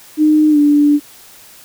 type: tone with pitch glide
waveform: sine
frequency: 306 to 292.4 Hz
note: D#4 to D4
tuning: -29 to -7 cents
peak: -7 dBFS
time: 0.17-1 s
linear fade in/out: 50 ms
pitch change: -78 cents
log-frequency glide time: 0.5-0.58 s
effects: white hiss -41 dBFS RMS until 1.64 s